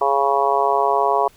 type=harmonic tone; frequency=138.9 Hz; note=C#3; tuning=4 cents sharp; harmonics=3 / 4 / 5 / 6 / 7 / 8; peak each=-22 / -25 / -20 / -24 / -20 / -23 dBFS; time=0.01-1.28 s; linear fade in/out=5 ms; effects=pink hiss -52 dBFS RMS until 1.36 s